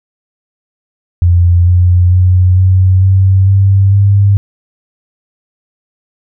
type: tone with pitch steps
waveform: sine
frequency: 87.31 / 89.3 / 91.33 / 93.41 / 95.54 / 97.72 / 99.95 Hz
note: F2 / F2 / F#2 / F#2 / G2 / G2 / G2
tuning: 0 / +39 / -22 / +17 / -44 / -5 / +34 cents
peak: -4 dBFS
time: 1.22-4.37 s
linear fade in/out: 0 ms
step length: 450 ms
effects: none